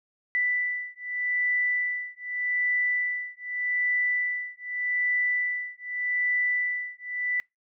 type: beating tone pair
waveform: sine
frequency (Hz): 1980 / 1980.83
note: B6 / B6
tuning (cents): +4 / +5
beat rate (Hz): 0.83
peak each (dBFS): -28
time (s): 0.35-7.4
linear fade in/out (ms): 0
effects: noise-tail reverb RT60 0.2 s tail -26 dB re dry